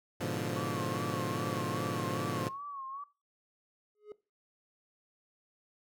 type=chord; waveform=15% pulse; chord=G# diminished seventh; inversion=none; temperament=equal with one note detuned; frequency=105.4 / 123.47 / 146.83 / 174.61 Hz; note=G#2 / B2 / D3 / F3; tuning=+26 / 0 / 0 / 0 cents; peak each=-32 dBFS; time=0.2-2.49 s; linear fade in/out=10 ms
type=tone with vibrato; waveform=sine; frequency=1109 Hz; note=C#6; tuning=in tune; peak=-39 dBFS; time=0.56-3.04 s; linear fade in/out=5 ms; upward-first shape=sine; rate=2.5 Hz; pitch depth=76 cents each way
type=tone with exponential growth; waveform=triangle; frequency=420 Hz; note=G#4; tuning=19 cents sharp; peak=-37 dBFS; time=3.95-4.12 s; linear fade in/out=1 ms; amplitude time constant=35 ms
effects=noise-tail reverb RT60 0.3 s tail -19 dB re dry